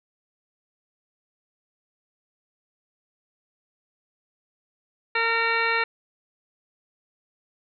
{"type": "harmonic tone", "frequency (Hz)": 458.2, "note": "A#4", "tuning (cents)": -30, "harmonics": [1, 2, 3, 4, 5, 6, 8, 9], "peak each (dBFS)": [-30, -29, -27, -26, -27, -31, -38, -36], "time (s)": [5.15, 5.84], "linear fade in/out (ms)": 5, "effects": []}